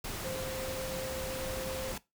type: tone in noise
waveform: sine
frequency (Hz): 523.3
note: C5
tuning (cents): 0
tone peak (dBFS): -38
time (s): 0.24-1.92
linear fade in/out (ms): 5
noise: pink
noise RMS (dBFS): -39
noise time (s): 0.04-1.98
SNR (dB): -2
effects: noise-tail reverb RT60 0.2 s tail -19 dB re dry